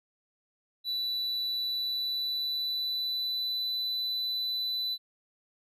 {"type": "tone with pitch glide", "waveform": "triangle", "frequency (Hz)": [3962, 3992], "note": ["B7", "B7"], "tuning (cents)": [5, 18], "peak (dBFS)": -28, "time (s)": [0.84, 4.98], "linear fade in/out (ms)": 50, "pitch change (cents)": 13, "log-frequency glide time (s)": [1.58, 3.67], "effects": []}